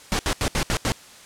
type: noise bursts at uneven times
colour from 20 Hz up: pink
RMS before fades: -22 dBFS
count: 6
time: 0.12-0.19 / 0.26-0.33 / 0.41-0.48 / 0.55-0.63 / 0.7-0.77 / 0.85-0.92 s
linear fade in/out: 0 ms
effects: white hiss -46 dBFS RMS until 1.25 s + low-pass 9000 Hz 12 dB/octave